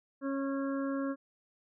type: harmonic tone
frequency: 274 Hz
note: C#4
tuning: 20 cents flat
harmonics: 1 / 2 / 4 / 5 / 6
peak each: -32 / -38 / -44 / -46 / -48 dBFS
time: 0.21-1.16 s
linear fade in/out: 50 ms
effects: none